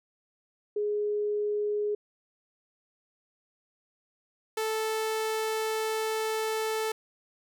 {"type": "tone pair in turn", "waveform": ["sine", "sawtooth"], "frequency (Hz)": [416.7, 439], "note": ["G#4", "A4"], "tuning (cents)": [6, -4], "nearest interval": "minor second", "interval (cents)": 90, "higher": "second", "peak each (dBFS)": [-26, -24], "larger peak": "second", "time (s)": [[0.76, 1.95], [4.57, 6.92]], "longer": "second", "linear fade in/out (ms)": 5, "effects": []}